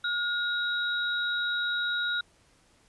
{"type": "tone pair together", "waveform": "sine", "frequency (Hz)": [1430, 3815], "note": ["F6", "A#7"], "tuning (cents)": [41, 39], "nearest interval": "octave + perfect fourth", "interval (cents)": 1698, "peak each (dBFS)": [-28, -31], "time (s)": [0.04, 2.21], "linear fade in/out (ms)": 5, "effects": ["pink hiss -63 dBFS RMS until 2.88 s", "resampled to 24000 Hz"]}